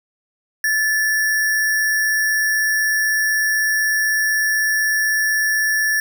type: tone with sample-and-hold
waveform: sine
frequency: 1742 Hz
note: A6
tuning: 18 cents flat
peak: -15 dBFS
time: 0.64-6 s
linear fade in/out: 2 ms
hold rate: 7350 Hz
effects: none